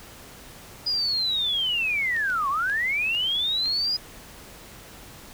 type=linear two-way sweep; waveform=sine; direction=down then up; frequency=4978 to 1056 to 4978 Hz; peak=-22 dBFS; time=0.86-3.97 s; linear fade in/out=10 ms; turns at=2.49 s
type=clicks; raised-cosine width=0.2 ms; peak=-22 dBFS; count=5; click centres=2.165 / 2.301 / 2.698 / 3.149 / 3.658 s
effects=pink hiss -45 dBFS RMS until 5.33 s